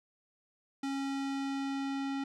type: tone with low-pass filter sweep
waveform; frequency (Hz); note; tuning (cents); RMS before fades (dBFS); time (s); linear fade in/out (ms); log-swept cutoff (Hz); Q
square; 274; C#4; -20; -35; 0.83-2.24; 5; 7500 to 4200; 0.73
effects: none